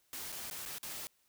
white noise with dropouts, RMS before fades -43 dBFS, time 0.13-1.07 s, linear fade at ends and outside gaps 0 ms, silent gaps 0.32-0.325 / 0.5-0.511 / 0.653-0.66 / 0.783-0.83 s, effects white hiss -73 dBFS RMS until 1.28 s

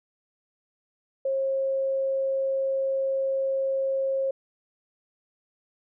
sine tone, 538 Hz, C5, 48 cents sharp, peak -23 dBFS, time 1.25-4.31 s, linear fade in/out 5 ms, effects none

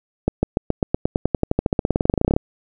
accelerating click train, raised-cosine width 2 ms, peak -3 dBFS, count 30, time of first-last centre 0.28-2.364 s, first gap 150 ms, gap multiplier 0.94, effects none

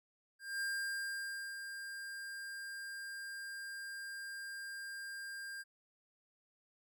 square tone with ADSR envelope, 1600 Hz, G6, 35 cents sharp, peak -36 dBFS, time 0.39-5.64 s, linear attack 220 ms, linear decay 950 ms, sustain -8 dB, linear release 31 ms, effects none

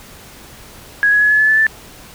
sine tone with pitch steps, 1661.2 / 1677.6 / 1694.1 / 1710.9 / 1727.7 / 1744.8 / 1762 Hz, G#6 / G#6 / G#6 / A6 / A6 / A6 / A6, 0 / +17 / +34 / -49 / -32 / -15 / +2 cents, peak -9 dBFS, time 1.03-1.667 s, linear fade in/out 0 ms, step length 91 ms, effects pink hiss -39 dBFS RMS until 2.14 s

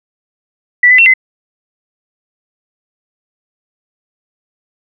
sine tone with pitch steps, 1964 / 2011 / 2711 / 2049 Hz, B6 / B6 / E7 / C7, -10 / +31 / +48 / -37 cents, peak -3 dBFS, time 0.83-1.138 s, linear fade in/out 5 ms, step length 77 ms, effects none

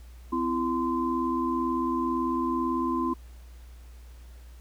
sine tone cluster, 256.2 / 334.2 / 1032 Hz, C4 / E4 / C6, -36 / +24 / -24 cents, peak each -29 dBFS, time 0.32-3.14 s, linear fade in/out 10 ms, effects added 60 Hz sine -44 dBFS peak until 4.6 s + pink hiss -59 dBFS RMS until 4.6 s

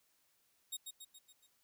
15% pulse tone with echo, 3751 Hz, A#7, 10 cents sharp, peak -32 dBFS, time 0.72-0.77 s, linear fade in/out 10 ms, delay 140 ms, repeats 5, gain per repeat -5 dB, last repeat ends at 1.47 s, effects white hiss -75 dBFS RMS until 1.63 s

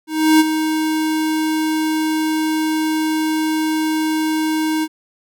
square tone with ADSR envelope, 313.5 Hz, D#4, 13 cents sharp, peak -8 dBFS, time 0.07-4.88 s, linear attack 330 ms, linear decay 29 ms, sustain -9 dB, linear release 49 ms, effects none

